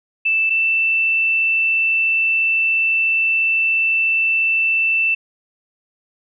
sine tone pair in turn, 2645 / 2663 Hz, E7 / E7, +5 / +17 cents, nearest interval unison, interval 12 cents, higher second, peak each -14 dBFS, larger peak neither, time 0.25-0.5 / 0.5-5.15 s, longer second, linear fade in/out 10 ms, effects none

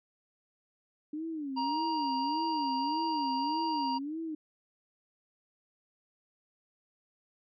sine tone with vibrato, 293.7 Hz, D4, in tune, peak -34 dBFS, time 1.13-4.35 s, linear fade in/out 5 ms, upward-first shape sine, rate 1.7 Hz, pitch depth 190 cents each way
harmonic tone, 942 Hz, A#5, 18 cents sharp, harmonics 1 / 3 / 5, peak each -30 / -46 / -41 dBFS, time 1.56-3.99 s, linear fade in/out 20 ms
effects none

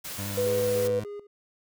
white noise, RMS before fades -37 dBFS, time 0.04-0.88 s, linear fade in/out 10 ms
25% pulse tone with pitch glide, 99.5 to 106.03 Hz, G2 to G#2, +26 to +36 cents, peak -29 dBFS, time 0.18-1.04 s, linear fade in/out 5 ms, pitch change +110 cents, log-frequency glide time 0.37-0.45 s
sine tone, 493.9 Hz, B4, in tune, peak -23 dBFS, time 0.37-1 s, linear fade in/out 10 ms
triangle tone with tremolo, 410 Hz, G#4, 22 cents flat, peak -33 dBFS, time 0.46-1.27 s, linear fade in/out 5 ms, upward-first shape square, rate 3.4 Hz, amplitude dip 80%
effects none

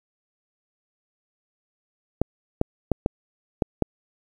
clicks, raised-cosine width 2 ms, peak -6 dBFS, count 6, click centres 2.216 / 2.614 / 2.917 / 3.061 / 3.622 / 3.823 s, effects 8-bit

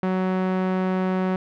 sawtooth tone with low-pass filter, 186.3 Hz, F#3, 12 cents sharp, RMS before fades -23 dBFS, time 0.03-1.36 s, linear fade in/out 2 ms, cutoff 1700 Hz, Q 0.73, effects none

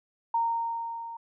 sine tone with level ramp, 924 Hz, A#5, 16 cents flat, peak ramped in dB -22 to -37 dBFS, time 0.34-1.17 s, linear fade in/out 5 ms, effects none

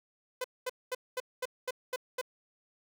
sawtooth tone bursts, 506 Hz, B4, 42 cents sharp, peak -28 dBFS, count 8, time 0.41-2.214 s, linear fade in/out 5 ms, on 33 ms, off 220 ms, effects none

